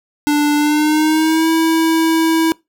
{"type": "tone with pitch glide", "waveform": "square", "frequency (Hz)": [294.5, 324.9], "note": ["D4", "E4"], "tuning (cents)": [5, -25], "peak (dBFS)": -12, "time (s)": [0.27, 2.52], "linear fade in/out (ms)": 0, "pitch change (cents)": 170, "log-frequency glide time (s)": [0.56, 1.49], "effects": ["noise-tail reverb RT60 0.2 s tail -23 dB re dry"]}